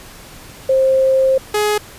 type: tone pair in turn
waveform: sine / sawtooth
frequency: 529 / 419.7 Hz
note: C5 / G#4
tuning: +19 / +18 cents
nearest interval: major third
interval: 401 cents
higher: first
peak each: -10 dBFS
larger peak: neither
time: 0.69-1.38 / 1.54-1.78 s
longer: first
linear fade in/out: 5 ms
effects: pink hiss -38 dBFS RMS until 1.98 s + resampled to 32000 Hz